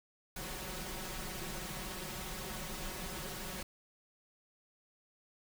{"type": "noise with comb filter", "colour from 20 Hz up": "pink", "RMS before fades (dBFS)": -42, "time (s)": [0.36, 3.63], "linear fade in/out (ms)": 5, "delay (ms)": 5.4, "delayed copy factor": 0.9, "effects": []}